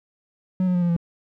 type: tone with pitch steps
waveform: triangle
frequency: 185 / 181.09 / 177.26 / 173.51 / 169.84 Hz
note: F#3 / F#3 / F3 / F3 / F3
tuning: 0 / -37 / +26 / -11 / -48 cents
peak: -16 dBFS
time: 0.6-0.965 s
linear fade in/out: 2 ms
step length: 73 ms
effects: none